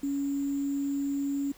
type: tone with sample-and-hold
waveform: sine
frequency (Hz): 280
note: C#4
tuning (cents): +18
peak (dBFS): -27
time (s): 0.03-1.52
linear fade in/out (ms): 5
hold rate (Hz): 7350
effects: pink hiss -55 dBFS RMS until 1.57 s